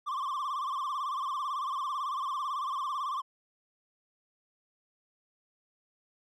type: tone with vibrato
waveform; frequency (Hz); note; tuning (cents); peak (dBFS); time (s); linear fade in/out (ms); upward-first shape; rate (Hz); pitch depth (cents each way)
triangle; 1111; C#6; +4; -29; 0.06-3.22; 20; sine; 18; 130
effects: none